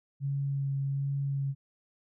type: tone with vibrato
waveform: sine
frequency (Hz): 138.59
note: C#3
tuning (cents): 0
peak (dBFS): -28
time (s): 0.2-1.55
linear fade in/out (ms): 50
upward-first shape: sine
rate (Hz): 1.3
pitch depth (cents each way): 12
effects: none